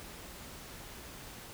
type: silence
effects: pink hiss -48 dBFS RMS until 1.53 s